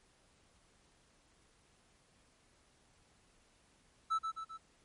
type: tone with echo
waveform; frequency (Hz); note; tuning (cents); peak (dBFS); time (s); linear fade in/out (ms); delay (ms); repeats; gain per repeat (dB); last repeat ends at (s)
triangle; 1315; E6; -5; -28; 4.1-4.19; 20; 130; 3; -5; 4.58
effects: pink hiss -69 dBFS RMS until 4.84 s + MP3 48 kbps